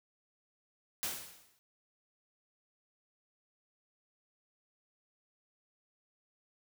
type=noise with exponential decay; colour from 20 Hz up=white; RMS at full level=-34 dBFS; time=1.03-1.59 s; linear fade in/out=0 ms; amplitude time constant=120 ms; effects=none